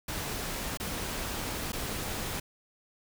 pink noise with dropouts, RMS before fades -35 dBFS, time 0.08-2.4 s, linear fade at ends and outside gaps 5 ms, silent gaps 0.773-0.799 / 1.721-1.73 s, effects none

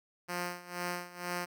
5% pulse tone with tremolo, 176.7 Hz, F3, 21 cents sharp, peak -22 dBFS, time 0.28-1.46 s, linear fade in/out 20 ms, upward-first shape sine, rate 2.1 Hz, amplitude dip 85%, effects none

